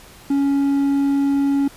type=tone; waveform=triangle; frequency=279 Hz; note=C#4; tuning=11 cents sharp; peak=-13 dBFS; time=0.3-1.68 s; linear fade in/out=5 ms; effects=pink hiss -44 dBFS RMS until 1.76 s + resampled to 32000 Hz